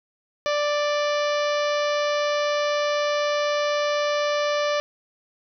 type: harmonic tone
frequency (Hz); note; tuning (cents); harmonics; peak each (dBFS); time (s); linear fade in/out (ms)
588; D5; +2; 1 / 2 / 3 / 4 / 5 / 6 / 7 / 8 / 9 / 10; -22 / -28 / -32 / -34 / -36 / -38 / -39 / -40 / -41 / -42; 0.46-4.8; 0
effects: none